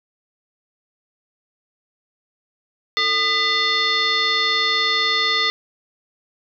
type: tone with frequency modulation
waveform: sine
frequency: 2786 Hz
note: F7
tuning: 5 cents flat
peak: -16 dBFS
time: 2.97-5.5 s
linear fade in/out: 0 ms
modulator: 780 Hz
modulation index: 2.2
effects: none